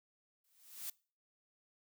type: noise with exponential growth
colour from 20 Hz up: blue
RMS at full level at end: -40 dBFS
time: 0.44-0.9 s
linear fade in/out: 5 ms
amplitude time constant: 100 ms
effects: noise-tail reverb RT60 0.4 s tail -24 dB re dry